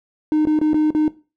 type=tone with dropouts; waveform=triangle; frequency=306.8 Hz; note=D#4; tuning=24 cents flat; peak=-11 dBFS; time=0.32-1.08 s; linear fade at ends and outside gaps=1 ms; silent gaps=0.453-0.471 / 0.59-0.614 / 0.733-0.743 / 0.905-0.949 s; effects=noise-tail reverb RT60 0.3 s tail -18 dB re dry + tanh soft clip ceiling -8 dBFS